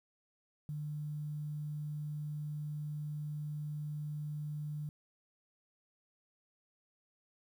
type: tone with quantisation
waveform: sine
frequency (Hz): 150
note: D3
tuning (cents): +37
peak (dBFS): -37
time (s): 0.69-4.89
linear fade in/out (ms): 0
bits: 11
effects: none